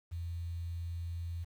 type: tone with quantisation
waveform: sine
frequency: 84.9 Hz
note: F2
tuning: 48 cents flat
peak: -36 dBFS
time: 0.11-1.45 s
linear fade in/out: 20 ms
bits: 10
effects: none